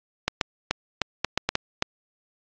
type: clicks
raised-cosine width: 0.2 ms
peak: -4 dBFS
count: 9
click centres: 0.28 / 0.412 / 0.71 / 1.017 / 1.246 / 1.376 / 1.49 / 1.554 / 1.824 s
effects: low-pass 6000 Hz 12 dB/octave + AAC 64 kbps